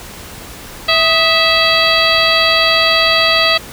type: harmonic tone with a mistuned harmonic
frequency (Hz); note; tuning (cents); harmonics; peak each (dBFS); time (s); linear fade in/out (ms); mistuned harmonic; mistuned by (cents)
656; E5; -9; 1 / 2 / 3 / 4 / 5 / 6 / 7; -17 / -17 / -17 / -17 / -17 / -17 / -17; 0.88-3.58; 10; 2; -74
effects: pink hiss -32 dBFS RMS until 3.72 s